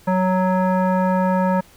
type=tone with frequency modulation; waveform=sine; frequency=186.4 Hz; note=F#3; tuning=13 cents sharp; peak=-15 dBFS; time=0.07-1.61 s; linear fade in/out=10 ms; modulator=741 Hz; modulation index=1.1; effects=pink hiss -50 dBFS RMS until 1.76 s